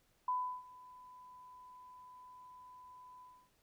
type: tone with ADSR envelope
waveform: sine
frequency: 1001 Hz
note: B5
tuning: 23 cents sharp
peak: -31 dBFS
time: 0.28-3.5 s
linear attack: 4 ms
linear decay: 340 ms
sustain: -22 dB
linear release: 280 ms
effects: pink hiss -74 dBFS RMS until 3.62 s